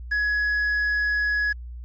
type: tone with quantisation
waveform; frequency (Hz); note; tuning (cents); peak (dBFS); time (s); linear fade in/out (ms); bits
triangle; 1680; G#6; +19; -19; 0.11-1.53; 10; 8
effects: added 60 Hz sine -34 dBFS peak until 1.84 s + resampled to 16000 Hz